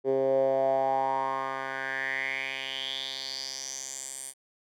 10% pulse tone with band-pass filter sweep, 133.9 Hz, C3, 40 cents sharp, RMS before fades -30 dBFS, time 0.04-4.34 s, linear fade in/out 50 ms, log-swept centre 420 to 9400 Hz, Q 5.5, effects none

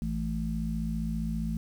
harmonic tone, 55 Hz, A1, in tune, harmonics 1 / 3 / 4, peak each -33 / -33 / -33 dBFS, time 0.02-1.57 s, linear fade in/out 0 ms, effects 9-bit

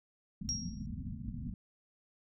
white low-pass noise, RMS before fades -41 dBFS, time 0.41-1.54 s, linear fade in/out 2 ms, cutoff 250 Hz, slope 96 dB/octave
sine tone with exponential decay, 5610 Hz, F8, 7 cents sharp, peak -30 dBFS, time 0.49-0.86 s, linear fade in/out 0 ms, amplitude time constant 80 ms
effects none

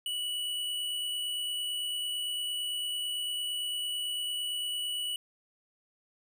square tone with amplitude modulation, 2947 Hz, F#7, 8 cents flat, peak -31 dBFS, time 0.06-5.16 s, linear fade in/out 2 ms, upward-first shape sine, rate 68.9 Hz, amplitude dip 25%, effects none

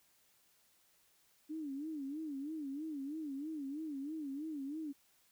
sine tone with vibrato, 293.7 Hz, D4, in tune, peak -39 dBFS, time 1.49-4.93 s, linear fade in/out 20 ms, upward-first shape sine, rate 3.1 Hz, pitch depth 150 cents each way, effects white hiss -71 dBFS RMS until 5.31 s

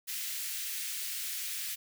white high-pass noise, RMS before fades -37 dBFS, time 0.07-1.76 s, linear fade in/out 20 ms, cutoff 1800 Hz, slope 24 dB/octave, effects none

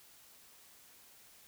silence, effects white hiss -60 dBFS RMS until 1.47 s

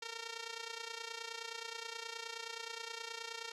5% pulse tone with amplitude modulation, 458.7 Hz, A#4, 28 cents flat, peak -28 dBFS, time 0.02-3.52 s, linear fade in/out 5 ms, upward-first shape sine, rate 29.5 Hz, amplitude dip 75%, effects resampled to 24000 Hz

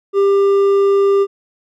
sine tone with hard clipping, 396.9 Hz, G4, 22 cents sharp, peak -11 dBFS, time 0.13-1.27 s, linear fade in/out 50 ms, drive 5 dB, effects none

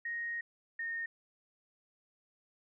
sine tone pair in turn, 1869 / 1840.1 Hz, A#6 / A#6, +4 / -23 cents, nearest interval unison, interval 27 cents, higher first, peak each -35 / -35 dBFS, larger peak neither, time 0.05-0.41 / 0.79-1.06 s, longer first, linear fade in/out 5 ms, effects none

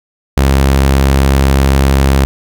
sawtooth tone, 67.8 Hz, C#2, 38 cents flat, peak -3 dBFS, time 0.37-2.25 s, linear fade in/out 0 ms, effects none

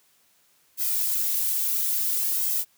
violet noise with flanger, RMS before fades -25 dBFS, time 0.77-2.65 s, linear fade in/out 50 ms, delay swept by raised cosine 1.7 to 3.7 ms, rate 0.59 Hz, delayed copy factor -0.85, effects white hiss -63 dBFS RMS until 2.77 s + high-pass 60 Hz 12 dB/octave

